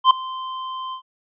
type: tone with ADSR envelope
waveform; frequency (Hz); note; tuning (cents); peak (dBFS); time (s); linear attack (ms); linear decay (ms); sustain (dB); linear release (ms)
square; 1039; C6; -12; -7; 0.04-1.02; 66; 5; -21; 90
effects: resampled to 8000 Hz